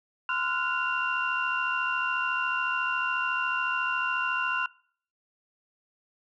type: tone cluster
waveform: sine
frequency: 1028 / 1385 / 1459 / 2767 Hz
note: C6 / F6 / F#6 / F7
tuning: -31 / -15 / -25 / -17 cents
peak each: -31 dBFS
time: 0.29-4.66 s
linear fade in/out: 2 ms
effects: noise-tail reverb RT60 0.5 s tail -21 dB re dry + tanh soft clip ceiling -16 dBFS